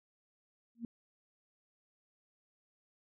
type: tone with exponential growth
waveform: sine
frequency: 233.1 Hz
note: A#3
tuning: in tune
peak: -33 dBFS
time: 0.75-0.85 s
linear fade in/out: 2 ms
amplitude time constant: 20 ms
effects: none